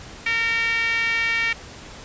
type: tone with band-pass filter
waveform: 5% pulse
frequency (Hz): 458.7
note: A#4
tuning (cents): -28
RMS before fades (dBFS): -22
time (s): 0.26-1.53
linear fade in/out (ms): 5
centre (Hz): 2100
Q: 7
effects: pink hiss -40 dBFS RMS until 2.04 s + resampled to 16000 Hz